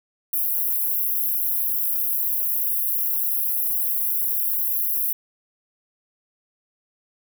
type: high-pass noise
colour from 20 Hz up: white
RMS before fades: -23 dBFS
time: 0.33-5.13 s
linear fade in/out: 5 ms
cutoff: 11000 Hz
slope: 96 dB/octave
effects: none